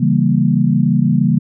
sine chord, C# diminished seventh, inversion none, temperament equal, 138.59 / 164.81 / 196 / 233.1 Hz, C#3 / E3 / G3 / Bb3, 0 / 0 / 0 / 0 cents, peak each -16 dBFS, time 0-1.39 s, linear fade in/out 10 ms, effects none

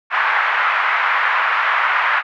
pink band-pass noise, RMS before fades -17 dBFS, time 0.1-2.23 s, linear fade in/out 50 ms, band 1000 to 2100 Hz, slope 24 dB/octave, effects none

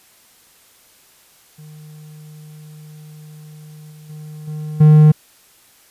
triangle tone with level steps, 152.8 Hz, D#3, 31 cents flat, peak -34 / -36 / -29 / -22 / -3 dBFS, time 1.58-5.12 s, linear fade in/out 10 ms, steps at 3.91 / 4.09 / 4.47 / 4.8 s, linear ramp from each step 10 ms, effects white hiss -51 dBFS RMS until 5.9 s + resampled to 32000 Hz

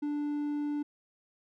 triangle tone, 293.5 Hz, D4, 1 cent flat, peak -28 dBFS, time 0.02-0.83 s, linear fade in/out 10 ms, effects none

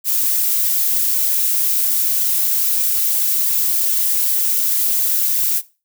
violet noise with flanger, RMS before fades -17 dBFS, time 0.04-5.62 s, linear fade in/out 50 ms, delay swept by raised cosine 0.72 to 5.12 ms, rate 3.2 Hz, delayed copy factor -0.5, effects noise-tail reverb RT60 0.3 s tail -18 dB re dry

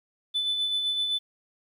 sine tone with tremolo, 3502 Hz, A7, 9 cents flat, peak -21 dBFS, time 0.34-1.19 s, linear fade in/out 20 ms, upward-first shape sine, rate 7.8 Hz, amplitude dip 45%, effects tanh soft clip ceiling -22 dBFS + 10-bit

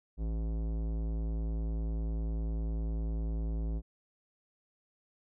sine tone with tanh clipping, 55 Hz, A1, in tune, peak -33 dBFS, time 0.17-3.82 s, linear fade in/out 50 ms, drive 17 dB, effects none

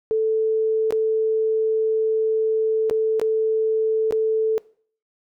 sine tone with dropouts, 440 Hz, A4, in tune, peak -17 dBFS, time 0.11-4.58 s, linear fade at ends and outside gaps 0 ms, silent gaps 0.907-0.924 / 2.898-2.91 / 3.197-3.215 / 4.109-4.124 s, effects noise-tail reverb RT60 0.5 s tail -22 dB re dry

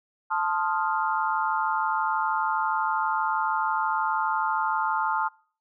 sine chord, F dominant seventh, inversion first, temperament equal, 880 / 1046.5 / 1244.5 / 1396.9 Hz, A5 / C6 / Eb6 / F6, 0 / 0 / 0 / 0 cents, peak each -26 / -30 / -30 / -30 dBFS, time 0.3-5.29 s, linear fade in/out 20 ms, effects noise-tail reverb RT60 0.5 s tail -26 dB re dry

